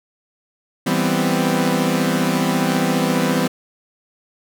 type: chord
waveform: sawtooth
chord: C major seventh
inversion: first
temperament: equal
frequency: 164.81 / 196 / 246.9 / 261.6 Hz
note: E3 / G3 / B3 / C4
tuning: 0 / 0 / 0 / 0 cents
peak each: -18 dBFS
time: 0.86-3.48 s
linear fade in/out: 10 ms
effects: none